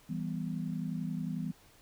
sine chord, E minor, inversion none, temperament equal, 164.81 / 196 / 246.9 Hz, E3 / G3 / B3, 0 / 0 / 0 cents, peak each -36 / -38 / -39 dBFS, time 0.09-1.52 s, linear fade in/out 10 ms, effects pink hiss -61 dBFS RMS until 1.81 s

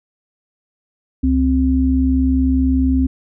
sine tone pair together, 68.65 / 261.6 Hz, C#2 / C4, -16 / 0 cents, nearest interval octave + major seventh, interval 2316 cents, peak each -16 / -14 dBFS, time 1.23-3.07 s, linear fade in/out 10 ms, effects none

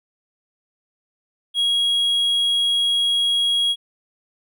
triangle tone, 3300 Hz, G#7, 12 cents flat, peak -15 dBFS, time 1.54-3.76 s, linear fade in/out 50 ms, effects none

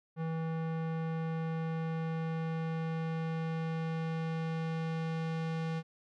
square tone with low-pass filter sweep, 162.2 Hz, E3, 28 cents flat, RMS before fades -35 dBFS, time 0.16-5.83 s, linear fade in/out 50 ms, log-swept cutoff 1600 to 3900 Hz, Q 0.7, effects none

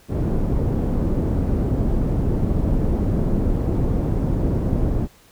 pink low-pass noise, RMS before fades -20 dBFS, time 0.08-5.08 s, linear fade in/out 50 ms, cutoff 360 Hz, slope 12 dB/octave, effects pink hiss -52 dBFS RMS until 5.31 s

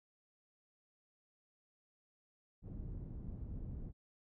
pink low-pass noise, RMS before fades -45 dBFS, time 2.62-3.93 s, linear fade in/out 50 ms, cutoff 200 Hz, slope 12 dB/octave, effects none

